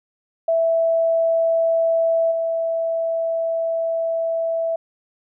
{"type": "tone with level steps", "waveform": "sine", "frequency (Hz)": 659.3, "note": "E5", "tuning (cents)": 0, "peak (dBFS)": [-15, -19], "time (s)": [0.48, 4.76], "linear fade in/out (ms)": 5, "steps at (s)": 2.31, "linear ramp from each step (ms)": 10, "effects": []}